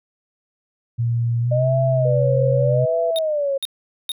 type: tone with pitch glide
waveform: sine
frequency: 117.6 to 130.49 Hz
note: A#2 to C3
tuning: +16 to -4 cents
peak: -17 dBFS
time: 0.98-2.86 s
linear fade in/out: 20 ms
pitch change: +180 cents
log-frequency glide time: 1.41-1.63 s
type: tone with vibrato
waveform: sine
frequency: 600 Hz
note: D5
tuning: 37 cents sharp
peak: -18 dBFS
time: 1.51-3.58 s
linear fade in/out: 10 ms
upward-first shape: sine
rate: 0.82 Hz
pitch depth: 180 cents each way
type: tone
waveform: sine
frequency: 496.8 Hz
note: B4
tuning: 10 cents sharp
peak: -22 dBFS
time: 2.05-3.11 s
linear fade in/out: 5 ms
type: tone bursts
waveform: square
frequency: 3700 Hz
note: A#7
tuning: 14 cents flat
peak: -23 dBFS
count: 3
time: 3.16-4.118 s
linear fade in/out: 0 ms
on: 26 ms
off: 440 ms
effects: none